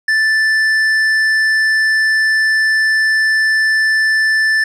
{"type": "tone with tanh clipping", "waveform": "triangle", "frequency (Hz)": 1760, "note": "A6", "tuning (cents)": 0, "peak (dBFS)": -12, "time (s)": [0.08, 4.64], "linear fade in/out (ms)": 5, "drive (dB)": 12, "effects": []}